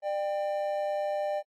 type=tone pair together; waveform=triangle; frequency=598.5 / 789 Hz; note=D5 / G5; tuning=+33 / +11 cents; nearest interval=perfect fourth; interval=478 cents; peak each=-27 / -32 dBFS; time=0.02-1.43 s; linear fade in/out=50 ms; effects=AAC 48 kbps